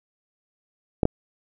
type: clicks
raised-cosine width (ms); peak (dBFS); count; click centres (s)
2; -5; 2; 1.032 / 1.054
effects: none